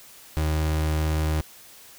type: tone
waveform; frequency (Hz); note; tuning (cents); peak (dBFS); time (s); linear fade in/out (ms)
35% pulse; 77.78; D#2; 0; -20; 0.37-1.41; 0
effects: white hiss -48 dBFS RMS until 1.98 s